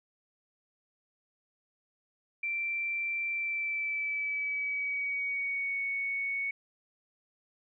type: tone with pitch glide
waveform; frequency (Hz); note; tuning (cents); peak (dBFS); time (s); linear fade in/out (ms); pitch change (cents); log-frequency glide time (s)
sine; 2349 to 2222; D7 to C#7; 0 to +4; -30; 2.43-6.51; 5; -96; 3.3-5.81
effects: none